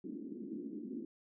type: band-pass noise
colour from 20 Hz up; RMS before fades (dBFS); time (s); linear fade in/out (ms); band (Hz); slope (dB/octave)
white; -44; 0.04-1.05; 5; 210 to 340; 48
effects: none